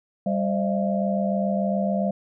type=tone cluster; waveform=sine; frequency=196.6 / 528 / 611 / 678 Hz; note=G3 / C5 / D#5 / E5; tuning=+5 / +16 / -32 / +49 cents; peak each=-23 / -31 / -28 / -28 dBFS; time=0.26-2.11 s; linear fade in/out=5 ms; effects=none